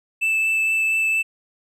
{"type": "tone with vibrato", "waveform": "triangle", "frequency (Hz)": 2637, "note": "E7", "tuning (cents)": 0, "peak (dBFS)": -16, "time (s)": [0.21, 1.23], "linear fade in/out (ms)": 20, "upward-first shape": "triangle", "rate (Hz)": 4.3, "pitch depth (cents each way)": 8, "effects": []}